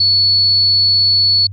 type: tone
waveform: sine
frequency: 4418 Hz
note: C#8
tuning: 7 cents flat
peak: -9 dBFS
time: 0-1.47 s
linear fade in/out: 5 ms
effects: added 98 Hz sine -26 dBFS peak until 1.52 s